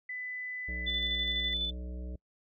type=tone; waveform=sine; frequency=2000 Hz; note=B6; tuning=21 cents sharp; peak=-36 dBFS; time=0.09-1.54 s; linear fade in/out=5 ms
type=harmonic tone; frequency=61.74 Hz; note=B1; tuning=in tune; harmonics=1 / 3 / 5 / 7 / 9 / 10; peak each=-37 / -47 / -51 / -54 / -56 / -57 dBFS; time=0.68-2.16 s; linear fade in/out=5 ms
type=tone with tremolo; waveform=sine; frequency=3500 Hz; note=A7; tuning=10 cents flat; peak=-29 dBFS; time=0.86-1.71 s; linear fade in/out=20 ms; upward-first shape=square; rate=12 Hz; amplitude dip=30%
effects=noise-tail reverb RT60 0.1 s tail -26 dB re dry